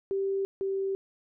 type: tone pair in turn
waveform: sine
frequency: 390.5 / 388.3 Hz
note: G4 / G4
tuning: -7 / -16 cents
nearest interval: unison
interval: 9 cents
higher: first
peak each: -26 / -27 dBFS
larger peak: first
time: 0.11-0.45 / 0.61-0.95 s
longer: neither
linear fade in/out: 0 ms
effects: none